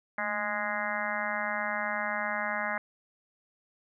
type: harmonic tone with a mistuned harmonic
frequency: 207.7 Hz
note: G#3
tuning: in tune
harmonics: 1 / 3 / 4 / 5 / 6 / 7 / 8 / 9 / 10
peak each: -42 / -37 / -37 / -39 / -39 / -38 / -36 / -38 / -38 dBFS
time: 0.18-2.78 s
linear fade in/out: 2 ms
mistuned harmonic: 1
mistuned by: +83 cents
effects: none